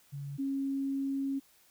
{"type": "tone pair in turn", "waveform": "sine", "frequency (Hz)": [140.9, 273.3], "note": ["C#3", "C#4"], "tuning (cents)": [29, -24], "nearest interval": "major seventh", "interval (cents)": 1147, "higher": "second", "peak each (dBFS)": [-37, -30], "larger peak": "second", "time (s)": [[0.12, 0.38], [0.38, 1.4]], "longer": "second", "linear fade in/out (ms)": 20, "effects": ["white hiss -64 dBFS RMS until 1.7 s"]}